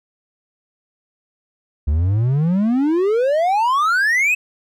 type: exponential sweep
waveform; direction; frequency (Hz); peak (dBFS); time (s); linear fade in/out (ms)
triangle; up; 69.6 to 2616; -12; 1.87-4.35; 10
effects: none